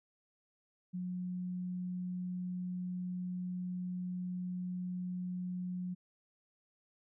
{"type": "tone", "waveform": "sine", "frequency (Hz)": 180.8, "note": "F#3", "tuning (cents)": -40, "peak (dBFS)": -36, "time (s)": [0.93, 5.95], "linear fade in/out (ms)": 20, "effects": []}